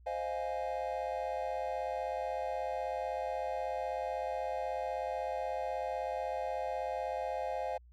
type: chord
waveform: triangle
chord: F minor seventh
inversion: second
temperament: equal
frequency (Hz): 523.3 / 622.3 / 698.5 / 830.6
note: C5 / Eb5 / F5 / Ab5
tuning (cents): 0 / 0 / 0 / 0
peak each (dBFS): -37 / -38 / -37 / -38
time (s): 0.06-7.78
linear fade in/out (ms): 10
effects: added 60 Hz sine -55 dBFS peak until 7.92 s